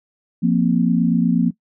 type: chord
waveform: sine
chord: F suspended fourth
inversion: none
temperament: equal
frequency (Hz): 174.61 / 233.1 / 261.6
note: F3 / Bb3 / C4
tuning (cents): 0 / 0 / 0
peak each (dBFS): -17 / -17 / -21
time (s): 0.42-1.51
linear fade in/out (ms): 20
effects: noise-tail reverb RT60 0.1 s tail -20 dB re dry